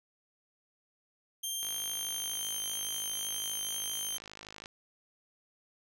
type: tone with pitch glide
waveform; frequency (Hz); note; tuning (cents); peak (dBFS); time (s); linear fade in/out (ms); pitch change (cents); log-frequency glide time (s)
15% pulse; 3175 to 3149; G7 to G7; +21 to +7; -27; 1.43-4.18; 10; -14; 1.84-2.49
type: click train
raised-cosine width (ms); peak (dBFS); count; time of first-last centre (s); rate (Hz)
0.2; -28; 160; 1.63-4.659; 52.5
effects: none